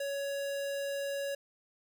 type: tone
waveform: square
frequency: 559 Hz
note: C#5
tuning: 14 cents sharp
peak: -34 dBFS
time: 0-1.35 s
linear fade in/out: 5 ms
effects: 11-bit